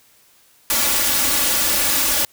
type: noise with comb filter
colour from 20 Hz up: white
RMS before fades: -18 dBFS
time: 0.7-2.25 s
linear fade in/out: 2 ms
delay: 3.5 ms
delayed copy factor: +0.85
effects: white hiss -54 dBFS RMS until 2.32 s